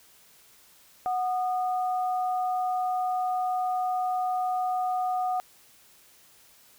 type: tone pair together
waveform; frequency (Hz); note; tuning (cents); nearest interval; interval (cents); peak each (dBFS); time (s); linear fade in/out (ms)
sine; 736.8 / 1226; F#5 / D#6; -7 / -26; major sixth; 881; -25 / -36; 1.06-5.4; 0
effects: white hiss -57 dBFS RMS until 6.78 s